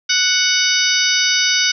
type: harmonic tone with a mistuned harmonic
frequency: 740 Hz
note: F#5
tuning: in tune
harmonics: 2 / 3 / 4 / 5 / 6 / 7 / 8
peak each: -21 / -21 / -21 / -21 / -21 / -21 / -21 dBFS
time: 0.09-1.72 s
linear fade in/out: 10 ms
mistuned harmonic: 6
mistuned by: +75 cents
effects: none